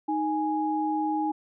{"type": "tone pair together", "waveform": "sine", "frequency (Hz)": [310.9, 830.6], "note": ["D#4", "G#5"], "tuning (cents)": [-1, 0], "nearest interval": "octave + perfect fourth", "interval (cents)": 1701, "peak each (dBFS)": -27, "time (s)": [0.08, 1.32], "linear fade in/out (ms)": 10, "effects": []}